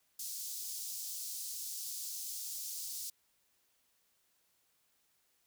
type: high-pass noise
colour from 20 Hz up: pink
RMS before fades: -42 dBFS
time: 0.19-3.1 s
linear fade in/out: 5 ms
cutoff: 5000 Hz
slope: 24 dB/octave
effects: white hiss -75 dBFS RMS until 5.46 s